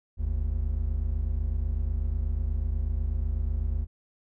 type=tone pair together; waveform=triangle; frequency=47.88 / 76 Hz; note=G1 / D#2; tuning=-40 / -40 cents; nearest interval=minor sixth; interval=800 cents; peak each=-26 dBFS; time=0.17-3.87 s; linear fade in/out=50 ms; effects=none